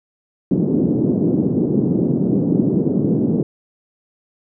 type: band-pass noise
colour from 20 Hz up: pink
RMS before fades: -17 dBFS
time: 0.51-3.43 s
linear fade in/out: 2 ms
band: 160 to 370 Hz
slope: 24 dB/octave
effects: none